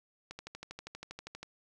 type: click train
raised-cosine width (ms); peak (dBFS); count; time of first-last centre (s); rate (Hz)
0.2; -26; 15; 0.31-1.43; 12.5
effects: none